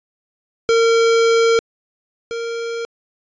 square tone pair in turn, 458.3 / 463.4 Hz, A#4 / A#4, -29 / -10 cents, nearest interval unison, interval 19 cents, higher second, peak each -12 / -23 dBFS, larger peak first, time 0.69-1.59 / 2.31-2.85 s, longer first, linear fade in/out 0 ms, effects resampled to 16000 Hz

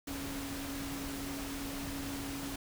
sine tone in noise, 277.2 Hz, C#4, in tune, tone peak -40 dBFS, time 0.07-2.56 s, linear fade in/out 5 ms, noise pink, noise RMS -42 dBFS, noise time 0.07-2.56 s, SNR -1 dB, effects none

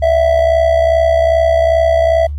triangle tone with amplitude modulation, 660 Hz, E5, 2 cents sharp, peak -4 dBFS, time 0.02-2.27 s, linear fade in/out 10 ms, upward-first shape sine, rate 62.5 Hz, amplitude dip 65%, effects added 73 Hz sine -19 dBFS peak until 2.38 s + Opus 32 kbps

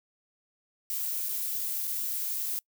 violet noise with dropouts, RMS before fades -32 dBFS, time 0.9-2.59 s, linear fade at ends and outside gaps 0 ms, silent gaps 1.287-1.292 / 1.872-1.877 s, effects noise-tail reverb RT60 0.1 s tail -26 dB re dry

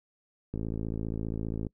click train, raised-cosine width 3 ms, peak -21 dBFS, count 63, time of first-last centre 0.54-1.667 s, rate 55 Hz, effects noise-tail reverb RT60 0.1 s tail -24 dB re dry

